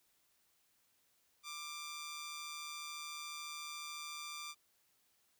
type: tone with amplitude modulation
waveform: 10% pulse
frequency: 1184 Hz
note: D6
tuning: 14 cents sharp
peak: -34 dBFS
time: 1.43-4.55 s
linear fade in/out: 50 ms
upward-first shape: sine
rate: 154 Hz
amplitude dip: 40%
effects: white hiss -75 dBFS RMS until 5.39 s